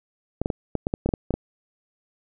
clicks, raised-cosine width 2 ms, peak -10 dBFS, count 11, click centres 0.416 / 0.459 / 0.502 / 0.753 / 0.869 / 0.939 / 1.06 / 1.09 / 1.138 / 1.307 / 1.34 s, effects none

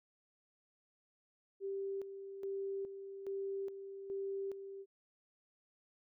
sine tone with tremolo, 392 Hz, G4, in tune, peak -37 dBFS, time 1.6-4.86 s, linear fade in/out 50 ms, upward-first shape square, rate 1.2 Hz, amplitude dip 60%, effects none

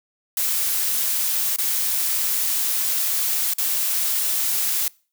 blue noise with dropouts, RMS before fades -22 dBFS, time 0.37-4.88 s, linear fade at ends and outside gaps 2 ms, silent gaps 1.562-1.585 / 3.537-3.583 s, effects noise-tail reverb RT60 0.4 s tail -25 dB re dry

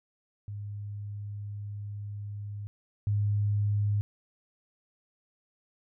sine tone pair in turn, 102.7 / 103.11 Hz, G#2 / G#2, -19 / -12 cents, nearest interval unison, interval 7 cents, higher second, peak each -35 / -24 dBFS, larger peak second, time 0.48-2.67 / 3.07-4.01 s, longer first, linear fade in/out 0 ms, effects none

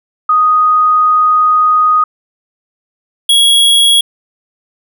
sine / square tone pair in turn, 1244.5 / 3322 Hz, D#6 / G#7, 0 / 0 cents, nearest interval octave + perfect fourth, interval 1700 cents, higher second, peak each -6 dBFS, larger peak neither, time 0.29-2.04 / 3.29-4.01 s, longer first, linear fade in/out 5 ms, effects none

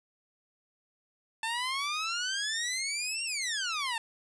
15% pulse exponential two-way sweep, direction up then down, 883 to 2794 to 883 Hz, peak -24 dBFS, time 1.43-3.98 s, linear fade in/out 2 ms, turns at 3.24 s, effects resampled to 22050 Hz + 10-bit

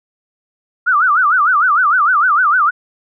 sine tone with vibrato, 1330 Hz, E6, 15 cents sharp, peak -9 dBFS, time 0.86-2.71 s, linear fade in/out 20 ms, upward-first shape sine, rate 6.6 Hz, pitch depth 240 cents each way, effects none

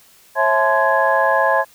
sine tone cluster, 542 / 657 / 859 / 1035 / 1667 Hz, C#5 / E5 / A5 / C6 / G#6, -39 / -6 / -42 / -19 / +6 cents, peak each -19 dBFS, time 0.35-1.65 s, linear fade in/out 50 ms, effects tanh soft clip ceiling -1 dBFS + white hiss -50 dBFS RMS until 1.74 s

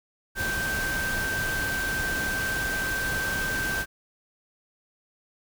sine tone in noise, 1561 Hz, G6, 8 cents flat, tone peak -27 dBFS, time 0.35-3.86 s, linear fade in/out 50 ms, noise pink, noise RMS -32 dBFS, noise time 0.35-3.86 s, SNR +2 dB, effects none

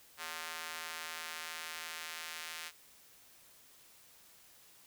square tone with high-pass filter sweep, 81.5 Hz, E2, 19 cents flat, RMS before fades -44 dBFS, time 0.17-2.72 s, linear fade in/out 50 ms, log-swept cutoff 1300 to 2000 Hz, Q 0.91, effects white hiss -61 dBFS RMS until 4.86 s

